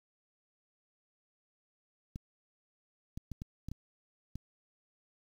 clicks, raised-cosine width 5 ms, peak -28 dBFS, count 7, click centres 2.159 / 3.175 / 3.317 / 3.419 / 3.686 / 3.716 / 4.356 s, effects 9-bit

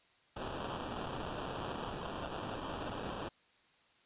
white noise with sample-and-hold, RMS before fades -41 dBFS, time 0.36-3.29 s, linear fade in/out 10 ms, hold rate 2100 Hz, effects white hiss -68 dBFS RMS until 4.05 s + resampled to 8000 Hz

